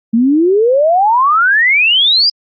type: exponential sweep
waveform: sine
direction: up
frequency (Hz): 220.1 to 4978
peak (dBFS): -7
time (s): 0.13-2.3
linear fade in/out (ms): 10
effects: Opus 32 kbps